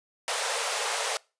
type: high-pass noise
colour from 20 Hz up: pink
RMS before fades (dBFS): -29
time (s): 0.28-1.17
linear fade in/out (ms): 0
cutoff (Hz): 440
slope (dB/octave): 96
effects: noise-tail reverb RT60 0.3 s tail -24 dB re dry + resampled to 22050 Hz